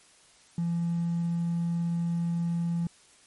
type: tone with hard clipping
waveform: triangle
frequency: 170 Hz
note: F3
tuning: 46 cents flat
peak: -26 dBFS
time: 0.58-2.87 s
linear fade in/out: 2 ms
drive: 4 dB
effects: white hiss -58 dBFS RMS until 3.26 s + MP3 48 kbps

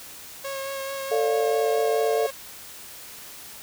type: tone with vibrato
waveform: sawtooth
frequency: 545 Hz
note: C#5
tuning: 29 cents flat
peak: -26 dBFS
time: 0.44-2.31 s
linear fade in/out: 10 ms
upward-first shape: sine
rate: 4.6 Hz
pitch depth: 15 cents each way
type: chord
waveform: sine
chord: D minor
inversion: second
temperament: equal with one note detuned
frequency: 446.1 / 587.3 / 698.5 Hz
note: A4 / D5 / F5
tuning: +24 / 0 / 0 cents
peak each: -22 / -27 / -27 dBFS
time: 1.11-2.27 s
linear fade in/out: 10 ms
effects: white hiss -42 dBFS RMS until 3.62 s

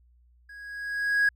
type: tone with level ramp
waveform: triangle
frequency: 1654 Hz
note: G#6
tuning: 8 cents flat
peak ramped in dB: -42 to -15 dBFS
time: 0.49-1.29 s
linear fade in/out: 5 ms
effects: tanh soft clip ceiling -14 dBFS + added 60 Hz sine -57 dBFS peak until 1.35 s

